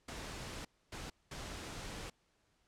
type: noise bursts at uneven times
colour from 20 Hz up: pink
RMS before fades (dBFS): -45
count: 3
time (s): 0.08-0.65 / 0.92-1.1 / 1.31-2.1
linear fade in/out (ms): 5
effects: pink hiss -75 dBFS RMS until 2.67 s + low-pass 8000 Hz 12 dB/octave